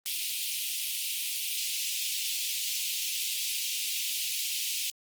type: high-pass noise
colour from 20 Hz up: pink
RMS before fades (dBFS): -32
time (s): 0.06-4.9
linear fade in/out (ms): 0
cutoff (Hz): 2500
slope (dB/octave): 48
effects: Opus 32 kbps